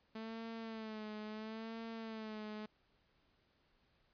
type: tone with vibrato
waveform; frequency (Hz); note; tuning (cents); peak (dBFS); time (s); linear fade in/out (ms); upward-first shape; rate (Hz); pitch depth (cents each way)
sawtooth; 220; A3; 0; -40; 0.15-2.66; 5; sine; 0.74; 57
effects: pink hiss -75 dBFS RMS until 4.13 s + resampled to 11025 Hz